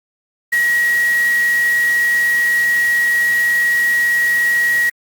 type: tone in noise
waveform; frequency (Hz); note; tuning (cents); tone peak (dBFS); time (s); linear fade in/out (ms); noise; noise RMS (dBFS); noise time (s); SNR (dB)
sine; 1905; A#6; +37; -12; 0.52-4.9; 10; white; -29; 0.52-4.9; +14
effects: Opus 48 kbps